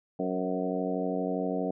harmonic tone with a mistuned harmonic, 92.5 Hz, F#2, in tune, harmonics 2 / 3 / 4 / 5 / 6 / 7 / 8, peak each -34 / -33 / -38 / -34 / -38 / -36 / -39 dBFS, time 0.19-1.71 s, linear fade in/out 5 ms, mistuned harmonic 6, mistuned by -29 cents, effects none

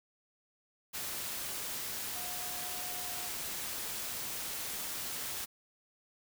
sine tone in noise, 720 Hz, F#5, 47 cents flat, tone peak -48 dBFS, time 2.14-3.3 s, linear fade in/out 20 ms, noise white, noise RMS -39 dBFS, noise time 0.93-5.46 s, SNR -12 dB, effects none

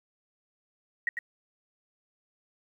sine tone with echo, 1892 Hz, A#6, 25 cents sharp, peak -24 dBFS, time 1.07-1.09 s, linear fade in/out 2 ms, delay 99 ms, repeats 1, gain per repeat -6 dB, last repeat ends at 1.189 s, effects 10-bit

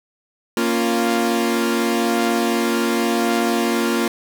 sawtooth chord, Bb minor, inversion none, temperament equal, 233.1 / 277.2 / 349.2 Hz, Bb3 / Db4 / F4, 0 / 0 / 0 cents, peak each -16 / -21 / -17 dBFS, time 0.57-4.08 s, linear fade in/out 2 ms, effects none

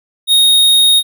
square tone, 3729 Hz, A#7, in tune, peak -7 dBFS, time 0.27-1.03 s, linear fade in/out 50 ms, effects none

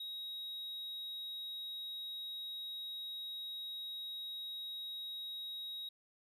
triangle tone, 3800 Hz, A#7, 33 cents sharp, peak -40 dBFS, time 0-5.89 s, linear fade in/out 5 ms, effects none

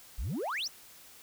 sine exponential sweep, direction up, 42.48 to 6272 Hz, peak -29 dBFS, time 0.18-0.68 s, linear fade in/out 10 ms, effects tanh soft clip ceiling -31 dBFS + white hiss -54 dBFS RMS until 1.22 s

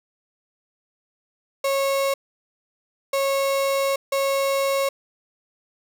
35% pulse tone bursts at uneven times, 548 Hz, C#5, 20 cents flat, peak -18 dBFS, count 3, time 1.64-2.14 / 3.13-3.96 / 4.12-4.89 s, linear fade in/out 5 ms, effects none

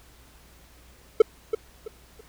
triangle tone with echo, 440 Hz, A4, in tune, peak -7 dBFS, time 1.2-1.22 s, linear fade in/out 5 ms, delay 330 ms, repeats 3, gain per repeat -11 dB, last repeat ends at 2.21 s, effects added 60 Hz sine -55 dBFS peak until 2.28 s + pink hiss -55 dBFS RMS until 2.28 s

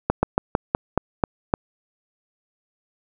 slowing click train, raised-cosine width 1 ms, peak -3 dBFS, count 8, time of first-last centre 0.1-1.539 s, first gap 130 ms, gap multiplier 1.15, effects none

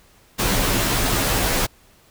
pink noise with comb filter, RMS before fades -20 dBFS, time 0.38-1.67 s, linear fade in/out 20 ms, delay 13 ms, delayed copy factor -0.7, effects pink hiss -54 dBFS RMS until 2.1 s

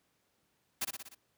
white noise with echo, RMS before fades -33 dBFS, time 0.81-0.85 s, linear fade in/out 10 ms, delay 60 ms, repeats 5, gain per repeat -4 dB, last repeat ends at 1.15 s, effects pink hiss -75 dBFS RMS until 1.37 s + high-pass 100 Hz 12 dB/octave

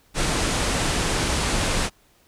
pink low-pass noise, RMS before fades -23 dBFS, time 0.14-1.9 s, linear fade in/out 50 ms, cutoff 10000 Hz, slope 48 dB/octave, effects pink hiss -59 dBFS RMS until 2.27 s

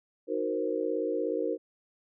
sine chord, C half-diminished seventh, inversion first, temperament equal, 311.1 / 370 / 466.2 / 523.3 Hz, Eb4 / Gb4 / Bb4 / C5, 0 / 0 / 0 / 0 cents, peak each -34 / -34 / -31 / -34 dBFS, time 0.27-1.58 s, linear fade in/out 50 ms, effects none

